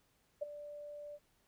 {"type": "tone with ADSR envelope", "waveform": "sine", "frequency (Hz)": 587.3, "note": "D5", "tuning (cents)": 0, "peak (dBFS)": -32, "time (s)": [0.41, 1.19], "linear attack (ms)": 15, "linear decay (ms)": 15, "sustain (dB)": -13, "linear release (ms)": 46, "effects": ["pink hiss -74 dBFS RMS until 1.47 s"]}